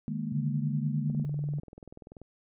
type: chord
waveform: sine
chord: D# suspended fourth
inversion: none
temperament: equal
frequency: 155.56 / 207.7 / 233.1 Hz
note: D#3 / G#3 / A#3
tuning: 0 / 0 / 0 cents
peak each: -35 dBFS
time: 0.08-1.25 s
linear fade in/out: 0 ms
type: tone with pitch glide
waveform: sine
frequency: 144.5 to 146.43 Hz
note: D3 to D3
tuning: -28 to -5 cents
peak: -29 dBFS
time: 0.32-1.6 s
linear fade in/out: 5 ms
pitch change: +23 cents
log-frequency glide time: 0.42-0.96 s
type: click train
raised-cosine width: 2 ms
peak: -33 dBFS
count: 24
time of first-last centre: 1.1-2.217 s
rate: 20.6 Hz
effects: none